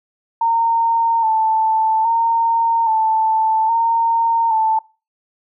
sine tone with vibrato, 900 Hz, A5, 39 cents sharp, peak -13 dBFS, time 0.41-4.79 s, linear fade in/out 5 ms, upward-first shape square, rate 0.61 Hz, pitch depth 35 cents each way, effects noise-tail reverb RT60 0.3 s tail -21 dB re dry

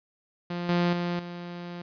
sawtooth tone with level steps, 174.61 Hz, F3, in tune, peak -26 / -18 / -23 / -32 dBFS, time 0.5-1.82 s, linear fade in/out 5 ms, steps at 0.69 / 0.93 / 1.19 s, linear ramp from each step 2 ms, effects resampled to 11025 Hz + 10-bit

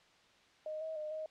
sine tone with pitch steps, 619 / 637 / 611 / 626 Hz, D#5 / D#5 / D#5 / D#5, -9 / +41 / -32 / +10 cents, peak -38 dBFS, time 0.66-1.26 s, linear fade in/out 2 ms, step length 150 ms, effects white hiss -65 dBFS RMS until 1.3 s + low-pass 4000 Hz 12 dB/octave

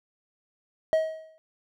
triangle tone with exponential decay, 636 Hz, D#5, 38 cents sharp, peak -15 dBFS, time 0.93-1.38 s, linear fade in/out 0 ms, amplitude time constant 96 ms, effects none

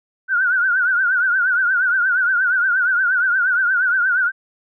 sine tone with vibrato, 1480 Hz, F#6, in tune, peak -14 dBFS, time 0.28-4.32 s, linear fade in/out 50 ms, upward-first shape triangle, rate 8.5 Hz, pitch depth 120 cents each way, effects none

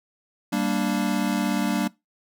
square chord, G minor, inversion none, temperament equal, 196 / 233.1 / 293.7 Hz, G3 / Bb3 / D4, 0 / 0 / 0 cents, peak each -27 dBFS, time 0.52-1.88 s, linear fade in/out 10 ms, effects noise-tail reverb RT60 0.2 s tail -21 dB re dry

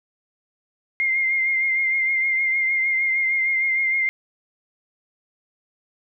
sine tone with vibrato, 2112 Hz, C7, 16 cents sharp, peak -18 dBFS, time 1-4.09 s, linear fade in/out 0 ms, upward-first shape triangle, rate 6.5 Hz, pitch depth 37 cents each way, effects none

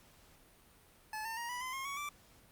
25% pulse tone with pitch steps, 863 / 901.2 / 941.1 / 982.8 / 1026.3 / 1071.7 / 1119.2 / 1168.7 Hz, A5 / A5 / A#5 / B5 / C6 / C6 / C#6 / D6, -34 / +41 / +16 / -9 / -34 / +41 / +16 / -9 cents, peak -35 dBFS, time 1.13-2.09 s, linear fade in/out 2 ms, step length 120 ms, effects pink hiss -63 dBFS RMS until 2.51 s + Opus 48 kbps

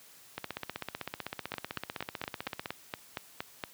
two click trains, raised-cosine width 0.3 ms, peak -18 / -19 dBFS, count 10 / 37, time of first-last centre 1.54-3.638 / 0.38-2.658 s, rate 4.29 / 15.8 Hz, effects white hiss -56 dBFS RMS until 3.73 s + high-pass 80 Hz 12 dB/octave

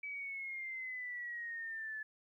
sine exponential sweep, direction down, 2297 to 1726 Hz, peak -40 dBFS, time 0.03-2.03 s, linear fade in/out 5 ms, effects 13-bit

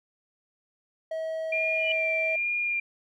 triangle tone, 642 Hz, E5, 46 cents flat, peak -27 dBFS, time 1.11-2.36 s, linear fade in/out 5 ms
sine tone with vibrato, 2389 Hz, D7, 29 cents sharp, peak -25 dBFS, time 1.52-2.8 s, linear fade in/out 5 ms, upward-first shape sine, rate 1.2 Hz, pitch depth 23 cents each way
sine tone with exponential growth, 2960 Hz, F#7, in tune, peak -25 dBFS, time 1.74-1.92 s, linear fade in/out 2 ms, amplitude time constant 39 ms
effects none

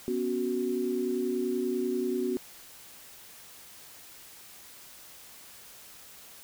sine chord, B suspended second, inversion none, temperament equal, 246.9 / 277.2 / 370 Hz, B3 / C#4 / F#4, 0 / 0 / 0 cents, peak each -32 / -35 / -29 dBFS, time 0.08-2.37 s, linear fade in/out 0 ms, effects white hiss -50 dBFS RMS until 6.43 s

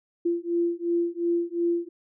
sine beating tone pair, 341.4 / 344.2 Hz, F4 / F4, -39 / -25 cents, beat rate 2.8 Hz, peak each -26 dBFS, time 0.25-1.89 s, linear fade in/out 10 ms, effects none

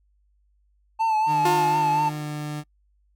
triangle tone with vibrato, 880 Hz, A5, in tune, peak -17 dBFS, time 0.99-2.1 s, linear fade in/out 20 ms, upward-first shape triangle, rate 4.1 Hz, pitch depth 52 cents each way
30% pulse tone with pitch glide, 152.5 to 149.97 Hz, D#3 to D3, -34 to +37 cents, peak -26 dBFS, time 1.26-2.64 s, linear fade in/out 50 ms, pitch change -29 cents, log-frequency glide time 1.83-2.29 s
sawtooth tone with exponential decay, 355.4 Hz, F4, 30 cents sharp, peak -16 dBFS, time 1.45-2.47 s, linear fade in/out 5 ms, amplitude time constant 220 ms
effects noise-tail reverb RT60 0.1 s tail -26 dB re dry + added 50 Hz sine -61 dBFS peak until 3.15 s

